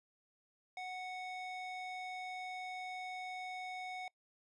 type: tone with band-pass filter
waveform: square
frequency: 739 Hz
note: F#5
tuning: 2 cents flat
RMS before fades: -44 dBFS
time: 0.77-4.08 s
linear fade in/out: 2 ms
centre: 1800 Hz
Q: 1
effects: noise-tail reverb RT60 0.1 s tail -25 dB re dry + resampled to 24000 Hz